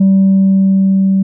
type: tone with level ramp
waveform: sine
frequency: 192.9 Hz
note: G3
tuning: 28 cents flat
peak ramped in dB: -3 to -7 dBFS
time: 0-1.23 s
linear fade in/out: 10 ms
effects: tanh soft clip ceiling -4 dBFS